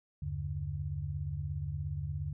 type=tone cluster; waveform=sine; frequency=78 / 95 / 143.5 Hz; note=D#2 / F#2 / D3; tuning=+5 / +46 / -40 cents; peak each=-39 / -39 / -37 dBFS; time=0.22-2.33 s; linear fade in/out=5 ms; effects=none